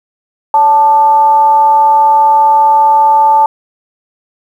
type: tone with frequency modulation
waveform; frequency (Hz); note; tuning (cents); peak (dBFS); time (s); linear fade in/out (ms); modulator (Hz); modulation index
sine; 880; A5; 0; -4; 0.54-3.46; 2; 315; 0.29
effects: 7-bit